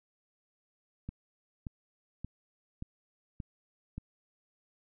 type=click train; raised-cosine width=5 ms; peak=-26 dBFS; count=6; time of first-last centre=1.09-3.98 s; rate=1.73 Hz; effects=none